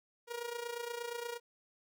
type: tone with amplitude modulation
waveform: sawtooth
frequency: 474.5 Hz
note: A#4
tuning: 31 cents sharp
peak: -32 dBFS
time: 0.27-1.4 s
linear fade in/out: 50 ms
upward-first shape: sine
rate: 28.5 Hz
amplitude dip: 70%
effects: none